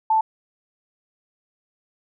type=tone; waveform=sine; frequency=880 Hz; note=A5; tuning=in tune; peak=-15 dBFS; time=0.1-0.21 s; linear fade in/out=5 ms; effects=none